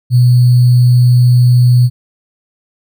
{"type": "tone with sample-and-hold", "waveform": "sine", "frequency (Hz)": 123.47, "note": "B2", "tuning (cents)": 0, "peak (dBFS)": -4, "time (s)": [0.1, 1.9], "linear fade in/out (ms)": 50, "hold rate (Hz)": 4410, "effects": []}